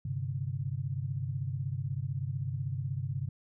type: chord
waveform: sine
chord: G suspended fourth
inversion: none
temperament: equal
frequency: 98 / 130.81 / 146.83 Hz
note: G2 / C3 / D3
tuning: 0 / 0 / 0 cents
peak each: -37 / -34 / -38 dBFS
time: 0.05-3.29 s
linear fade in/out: 5 ms
effects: none